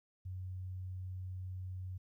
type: tone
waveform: sine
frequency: 92.5 Hz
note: F#2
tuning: in tune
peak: -40 dBFS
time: 0.25-1.98 s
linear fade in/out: 10 ms
effects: 13-bit